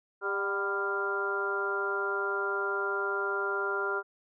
harmonic tone with a mistuned harmonic, 198.9 Hz, G3, 25 cents sharp, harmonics 2 / 3 / 4 / 5 / 6 / 7, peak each -33 / -41 / -41 / -38 / -41 / -31 dBFS, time 0.21-4.03 s, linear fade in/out 50 ms, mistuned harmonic 4, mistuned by -58 cents, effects none

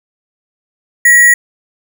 sine tone with sample-and-hold, 1919 Hz, A#6, 50 cents sharp, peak -3 dBFS, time 1.05-1.34 s, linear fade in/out 5 ms, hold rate 8820 Hz, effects none

